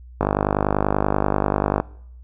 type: click train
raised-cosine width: 1 ms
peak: -4 dBFS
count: 81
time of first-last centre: 0.21-1.8 s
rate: 50.3 Hz
effects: noise-tail reverb RT60 0.7 s tail -22 dB re dry + added 61 Hz sine -39 dBFS peak until 2.23 s